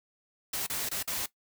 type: noise with dropouts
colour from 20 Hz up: white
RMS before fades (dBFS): -33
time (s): 0.53-1.26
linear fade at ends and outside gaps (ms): 5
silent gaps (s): 0.666-0.698 / 0.89-0.913 / 1.028-1.075
effects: noise-tail reverb RT60 0.1 s tail -17 dB re dry